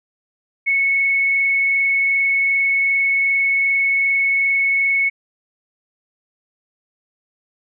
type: tone with frequency modulation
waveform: sine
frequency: 2205 Hz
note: C#7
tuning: 10 cents flat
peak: -14 dBFS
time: 0.66-5.1 s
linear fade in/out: 20 ms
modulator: 22.6 Hz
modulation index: 0.58
effects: none